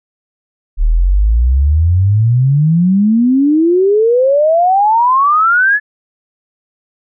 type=exponential sweep; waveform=sine; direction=up; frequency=36.34 to 1734 Hz; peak=-7 dBFS; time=0.77-5.8 s; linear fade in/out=50 ms; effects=none